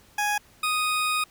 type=tone pair in turn; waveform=20% pulse; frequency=830.6 / 1244.5 Hz; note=G#5 / D#6; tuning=0 / 0 cents; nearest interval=perfect fifth; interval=700 cents; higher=second; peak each=-18 / -18 dBFS; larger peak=neither; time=0.18-0.38 / 0.63-1.24 s; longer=second; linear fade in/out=5 ms; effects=pink hiss -56 dBFS RMS until 1.3 s